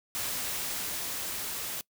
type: noise with level ramp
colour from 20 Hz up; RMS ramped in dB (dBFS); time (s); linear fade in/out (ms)
white; -33 to -36; 0.15-1.81; 0
effects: noise-tail reverb RT60 0.1 s tail -23 dB re dry